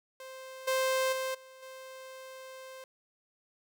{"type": "tone with level steps", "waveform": "sawtooth", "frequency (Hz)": 523.3, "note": "C5", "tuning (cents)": 0, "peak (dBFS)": [-40, -23, -28, -47, -41], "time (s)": [0.2, 2.84], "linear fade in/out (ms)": 2, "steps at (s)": [0.67, 1.12, 1.34, 1.62], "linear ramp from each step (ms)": 10, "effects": []}